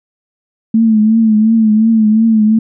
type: tone with vibrato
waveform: sine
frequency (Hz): 220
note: A3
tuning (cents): 0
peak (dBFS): -6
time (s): 0.74-2.59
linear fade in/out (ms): 5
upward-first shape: triangle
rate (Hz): 2.8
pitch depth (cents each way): 69
effects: none